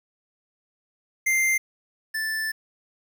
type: tone pair in turn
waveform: square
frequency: 2093 / 1760 Hz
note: C7 / A6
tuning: 0 / 0 cents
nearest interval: minor third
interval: 300 cents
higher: first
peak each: -20 / -26 dBFS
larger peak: first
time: 1.26-1.58 / 2.14-2.52 s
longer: second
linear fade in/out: 10 ms
effects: 9-bit